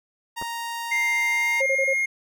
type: tone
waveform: sawtooth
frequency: 932.3 Hz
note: A#5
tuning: in tune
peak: -25 dBFS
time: 0.36-1.62 s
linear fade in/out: 20 ms
type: clicks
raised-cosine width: 1 ms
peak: -23 / -21 dBFS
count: 2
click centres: 0.415 / 0.424 s
type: tone with pitch glide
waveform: triangle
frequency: 2105 to 2139 Hz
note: C7 to C7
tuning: +10 to +38 cents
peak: -19 dBFS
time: 0.91-2.06 s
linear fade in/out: 10 ms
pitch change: +28 cents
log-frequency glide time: 1.25-1.88 s
type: tone bursts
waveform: sine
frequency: 538 Hz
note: C5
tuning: 48 cents sharp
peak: -22 dBFS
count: 4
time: 1.6-1.937 s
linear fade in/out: 10 ms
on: 64 ms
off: 27 ms
effects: none